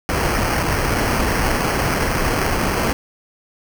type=noise with sample-and-hold; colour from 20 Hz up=pink; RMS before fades=-19 dBFS; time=0.09-2.93 s; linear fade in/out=0 ms; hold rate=3675 Hz; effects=none